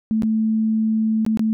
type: tone with dropouts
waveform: sine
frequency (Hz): 219.8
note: A3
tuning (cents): -2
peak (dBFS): -16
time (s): 0.11-1.53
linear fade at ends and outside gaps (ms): 0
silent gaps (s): 0.222-0.233 / 1.25-1.264 / 1.373-1.394
effects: none